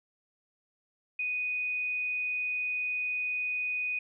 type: tone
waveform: sine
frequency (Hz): 2486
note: D#7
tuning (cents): -2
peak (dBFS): -29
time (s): 1.19-3.99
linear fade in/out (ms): 5
effects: none